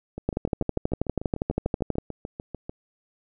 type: two click trains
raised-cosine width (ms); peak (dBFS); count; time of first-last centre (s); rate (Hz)
2; -20 / -10; 18 / 22; 0.18-2.695 / 0.29-1.984; 6.76 / 12.4
effects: none